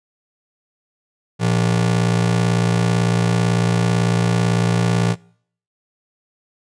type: ring-modulated tone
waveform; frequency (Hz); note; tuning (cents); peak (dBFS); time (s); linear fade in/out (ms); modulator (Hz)
45% pulse; 144.1; D3; -33; -12; 1.39-5.16; 50; 29
effects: noise-tail reverb RT60 0.6 s tail -24 dB re dry + resampled to 22050 Hz